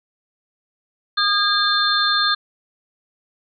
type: tone cluster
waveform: sine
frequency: 1226 / 1622 / 3585 / 4199 Hz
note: D#6 / G#6 / A7 / C8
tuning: -26 / -41 / +32 / +5 cents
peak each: -21 dBFS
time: 1.17-2.35 s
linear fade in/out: 10 ms
effects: none